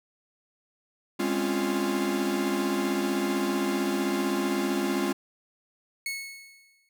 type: chord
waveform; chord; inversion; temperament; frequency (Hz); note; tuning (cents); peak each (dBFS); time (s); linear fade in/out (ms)
45% pulse; Db major seventh; second; equal with one note detuned; 205 / 261.6 / 277.2 / 349.2; Ab3 / C4 / Db4 / F4; -22 / 0 / 0 / 0; -31 / -33 / -31 / -29; 1.19-5.13; 10
type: tone with exponential decay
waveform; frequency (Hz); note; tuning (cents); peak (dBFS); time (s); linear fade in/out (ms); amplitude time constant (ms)
sawtooth; 2196; C#7; -17; -25; 6.06-6.89; 2; 180
effects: none